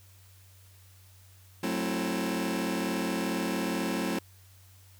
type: chord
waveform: sawtooth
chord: F# half-diminished seventh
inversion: none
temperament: just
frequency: 185 / 222 / 266.4 / 333 Hz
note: F#3 / A3 / C4 / E4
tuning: 0 / +16 / +31 / +18 cents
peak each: -30 dBFS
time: 1.63-4.19 s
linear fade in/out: 5 ms
effects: added 94 Hz sine -54 dBFS peak until 4.99 s + white hiss -60 dBFS RMS until 4.99 s